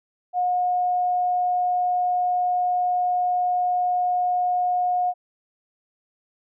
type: tone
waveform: sine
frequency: 721 Hz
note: F#5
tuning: 45 cents flat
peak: -19 dBFS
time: 0.33-5.14 s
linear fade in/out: 50 ms
effects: none